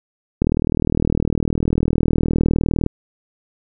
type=click train; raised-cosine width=3 ms; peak=-4 dBFS; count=98; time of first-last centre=0.42-2.863 s; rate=39.7 Hz; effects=none